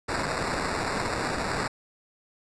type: noise with sample-and-hold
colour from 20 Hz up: violet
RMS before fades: -29 dBFS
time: 0.08-1.68 s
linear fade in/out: 10 ms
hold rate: 3150 Hz
effects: resampled to 22050 Hz